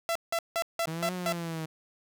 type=tone bursts; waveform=sawtooth; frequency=671 Hz; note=E5; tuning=31 cents sharp; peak=-23 dBFS; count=6; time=0.09-1.324 s; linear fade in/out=0 ms; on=64 ms; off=170 ms
type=exponential two-way sweep; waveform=sawtooth; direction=up then down; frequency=157.3 to 183.4 to 157.3 Hz; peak=-29 dBFS; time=0.87-1.66 s; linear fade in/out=10 ms; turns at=1.13 s
effects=none